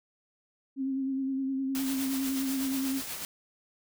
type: tone with vibrato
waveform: sine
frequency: 267.8 Hz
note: C4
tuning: 40 cents sharp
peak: -28 dBFS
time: 0.76-3.02 s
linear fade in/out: 50 ms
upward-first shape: sine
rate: 9.7 Hz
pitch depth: 28 cents each way
type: noise with tremolo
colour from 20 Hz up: white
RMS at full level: -36 dBFS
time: 1.75-3.25 s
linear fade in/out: 0 ms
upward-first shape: sine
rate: 8.2 Hz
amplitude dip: 40%
effects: none